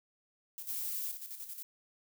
violet noise with tremolo, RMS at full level -43 dBFS, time 0.58-1.63 s, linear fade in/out 0 ms, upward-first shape square, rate 11 Hz, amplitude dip 55%
violet noise, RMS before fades -38 dBFS, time 0.68-1.12 s, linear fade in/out 10 ms
effects none

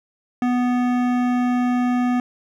sine tone with hard clipping, 246.9 Hz, B3, in tune, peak -19 dBFS, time 0.42-2.2 s, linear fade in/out 2 ms, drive 15 dB, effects none

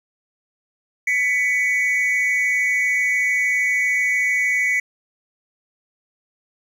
triangle tone pair together, 1990 / 2243 Hz, B6 / C#7, +13 / +20 cents, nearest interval major second, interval 207 cents, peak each -18 dBFS, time 1.07-4.8 s, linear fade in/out 5 ms, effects none

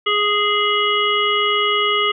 harmonic tone, 415.3 Hz, G#4, in tune, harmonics 1 / 3 / 5 / 7 / 8, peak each -22 / -19 / -22 / -20 / -27 dBFS, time 0.06-2.12 s, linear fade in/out 10 ms, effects none

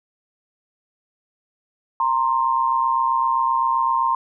sine tone pair together, 925.3 / 1053 Hz, A#5 / C6, -13 / +11 cents, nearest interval major second, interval 224 cents, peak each -20 / -19 dBFS, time 2-4.15 s, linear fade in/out 2 ms, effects none

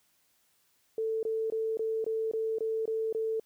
sine tone bursts, 444 Hz, A4, 16 cents sharp, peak -28 dBFS, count 9, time 0.98-3.398 s, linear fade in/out 2 ms, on 250 ms, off 21 ms, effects white hiss -70 dBFS RMS until 3.45 s

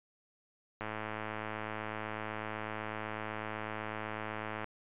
click train, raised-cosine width 0.5 ms, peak -23 dBFS, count 415, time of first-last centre 0.81-4.643 s, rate 108 Hz, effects resampled to 8000 Hz

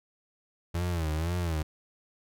35% pulse tone with vibrato, 82.8 Hz, E2, 8 cents sharp, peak -26 dBFS, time 0.74-1.63 s, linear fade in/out 10 ms, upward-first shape sine, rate 2 Hz, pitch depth 130 cents each way, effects none

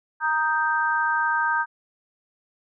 sine chord, Eb major, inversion second, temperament equal, 932.3 / 1244.5 / 1568 Hz, Bb5 / Eb6 / G6, 0 / 0 / 0 cents, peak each -24 / -27 / -23 dBFS, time 0.2-1.66 s, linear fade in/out 50 ms, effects none

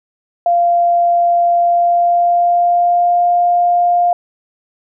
sine tone with pitch glide, 693 to 702.7 Hz, F5 to F5, -14 to +10 cents, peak -9 dBFS, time 0.46-4.13 s, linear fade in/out 2 ms, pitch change +24 cents, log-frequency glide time 1.59-3.24 s, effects none

